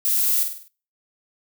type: noise with echo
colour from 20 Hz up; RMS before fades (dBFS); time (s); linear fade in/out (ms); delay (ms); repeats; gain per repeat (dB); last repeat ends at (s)
violet; -21; 0.05-0.43; 0; 50; 5; -6; 0.68
effects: noise-tail reverb RT60 0.4 s tail -22 dB re dry